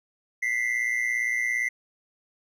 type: tone pair together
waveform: triangle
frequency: 1975.5 / 2093 Hz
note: B6 / C7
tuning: 0 / 0 cents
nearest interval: minor second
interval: 100 cents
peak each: -25 dBFS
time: 0.42-1.69 s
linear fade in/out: 10 ms
effects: none